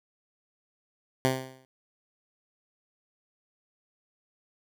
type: tone with exponential decay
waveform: 10% pulse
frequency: 130.81 Hz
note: C3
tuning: in tune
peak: -12 dBFS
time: 1.25-1.65 s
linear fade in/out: 0 ms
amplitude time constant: 86 ms
effects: none